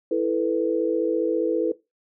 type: chord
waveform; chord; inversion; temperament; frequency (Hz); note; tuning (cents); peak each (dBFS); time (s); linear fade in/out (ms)
sine; E suspended fourth; none; just; 329.6 / 439.5 / 494.4; E4 / A4 / B4; 0 / -2 / +2; -24; 0.11-1.72; 5
effects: noise-tail reverb RT60 0.2 s tail -17 dB re dry